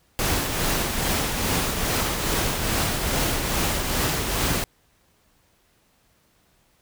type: noise with tremolo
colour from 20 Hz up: pink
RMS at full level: -22 dBFS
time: 0.19-4.64 s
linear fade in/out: 0 ms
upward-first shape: triangle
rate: 2.4 Hz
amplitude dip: 45%
effects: pink hiss -63 dBFS RMS until 6.81 s